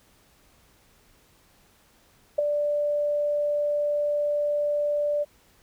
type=tone with ADSR envelope; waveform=sine; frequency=587.3 Hz; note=D5; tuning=in tune; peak=-15 dBFS; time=2.38-5.25 s; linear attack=10 ms; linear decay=6 ms; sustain=-7 dB; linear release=28 ms; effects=pink hiss -60 dBFS RMS until 5.62 s